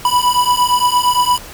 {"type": "beating tone pair", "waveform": "square", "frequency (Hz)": [982, 990.7], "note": ["B5", "B5"], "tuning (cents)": [-10, 5], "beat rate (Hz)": 8.7, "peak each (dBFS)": -15, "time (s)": [0.05, 1.38], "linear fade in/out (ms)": 2, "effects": ["pink hiss -34 dBFS RMS until 1.53 s"]}